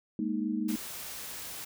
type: chord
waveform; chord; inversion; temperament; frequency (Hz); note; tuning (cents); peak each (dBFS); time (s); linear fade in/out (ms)
sine; Ab suspended second; none; equal; 207.7 / 233.1 / 311.1; Ab3 / Bb3 / Eb4; 0 / 0 / 0; -33; 0.19-0.76; 2
type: noise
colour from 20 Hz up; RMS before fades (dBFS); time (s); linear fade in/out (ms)
white; -41; 0.68-1.65; 10
effects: none